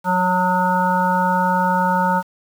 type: harmonic tone with a mistuned harmonic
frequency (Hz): 181.9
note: F#3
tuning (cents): -29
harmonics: 1 / 3 / 5 / 7 / 8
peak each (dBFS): -21 / -25 / -17 / -26 / -25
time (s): 0.04-2.23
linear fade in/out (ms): 50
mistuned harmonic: 3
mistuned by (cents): +21
effects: 7-bit